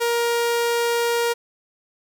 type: tone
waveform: sawtooth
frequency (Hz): 470.8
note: A#4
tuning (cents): +17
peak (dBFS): -15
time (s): 0-1.34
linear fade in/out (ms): 20
effects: none